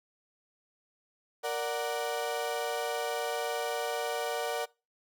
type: chord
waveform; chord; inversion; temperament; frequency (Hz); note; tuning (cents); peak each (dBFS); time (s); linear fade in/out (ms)
35% pulse; Bb augmented; none; equal; 466.2 / 587.3 / 740; Bb4 / D5 / F#5; 0 / 0 / 0; -33 / -34 / -34; 1.43-4.66; 20
effects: noise-tail reverb RT60 0.3 s tail -24 dB re dry